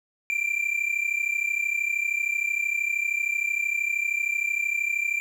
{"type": "tone pair together", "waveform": "triangle", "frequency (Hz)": [2349, 2382], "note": ["D7", "D7"], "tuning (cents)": [0, 24], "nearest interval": "unison", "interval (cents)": 24, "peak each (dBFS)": -25, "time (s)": [0.3, 5.2], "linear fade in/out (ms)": 0, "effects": []}